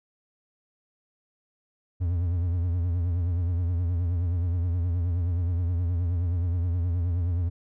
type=tone with vibrato; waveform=triangle; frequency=87 Hz; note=F2; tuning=6 cents flat; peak=-21 dBFS; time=2-7.5 s; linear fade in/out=20 ms; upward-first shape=triangle; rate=9.5 Hz; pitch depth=100 cents each way; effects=none